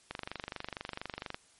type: click train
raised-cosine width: 0.3 ms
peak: -21 dBFS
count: 31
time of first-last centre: 0.11-1.345 s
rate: 24.3 Hz
effects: white hiss -63 dBFS RMS until 1.59 s + MP3 48 kbps